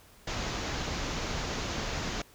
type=low-pass noise; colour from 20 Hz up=pink; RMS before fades=-34 dBFS; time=0.27-2.22 s; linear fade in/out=5 ms; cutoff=7000 Hz; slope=96 dB/octave; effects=pink hiss -57 dBFS RMS until 2.34 s